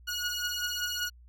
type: beating tone pair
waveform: 15% pulse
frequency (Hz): 1447 / 1452.2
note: F#6 / F#6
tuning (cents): -39 / -33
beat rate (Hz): 5.2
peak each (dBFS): -27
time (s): 0.07-1.1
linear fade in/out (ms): 20
effects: added 60 Hz sine -51 dBFS peak until 1.28 s